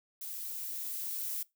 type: noise with level ramp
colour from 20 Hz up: violet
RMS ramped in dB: -41 to -36 dBFS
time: 0.21-1.43 s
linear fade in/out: 5 ms
effects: noise-tail reverb RT60 0.2 s tail -22 dB re dry